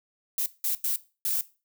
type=noise bursts at uneven times; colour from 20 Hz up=violet; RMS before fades=-27 dBFS; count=4; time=0.38-0.46 / 0.64-0.75 / 0.84-0.96 / 1.25-1.41 s; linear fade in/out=2 ms; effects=noise-tail reverb RT60 0.3 s tail -17 dB re dry